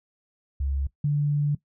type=tone pair in turn; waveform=sine; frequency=68.9 / 145.99 Hz; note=C#2 / D3; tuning=-10 / -10 cents; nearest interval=octave + minor second; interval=1300 cents; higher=second; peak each=-24 / -20 dBFS; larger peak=second; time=0.6-0.87 / 1.04-1.55 s; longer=second; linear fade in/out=5 ms; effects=noise-tail reverb RT60 0.1 s tail -18 dB re dry